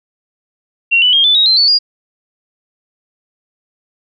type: tone with pitch steps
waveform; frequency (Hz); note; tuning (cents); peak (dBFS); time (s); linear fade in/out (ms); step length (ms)
sine; 2746 / 2977 / 3228 / 3500 / 3795 / 4114 / 4461 / 4837; F7 / F#7 / G#7 / A7 / A#7 / C8 / C#8 / D#8; -30 / +10 / -50 / -10 / +30 / -30 / +10 / -50; -7; 0.91-1.79; 20; 110
effects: none